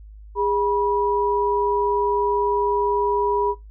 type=tone pair together; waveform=sine; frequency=409.1 / 973 Hz; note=G#4 / B5; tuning=-26 / -26 cents; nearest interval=octave + minor third; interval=1500 cents; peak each=-21 dBFS; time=0.35-3.55 s; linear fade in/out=50 ms; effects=noise-tail reverb RT60 0.2 s tail -23 dB re dry + added 52 Hz sine -39 dBFS peak until 3.7 s